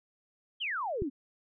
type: exponential sweep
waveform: sine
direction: down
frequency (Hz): 3322 to 249.2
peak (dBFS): -31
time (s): 0.6-1.1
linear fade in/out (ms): 20
type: click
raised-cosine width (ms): 5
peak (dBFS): -22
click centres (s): 1.021
effects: none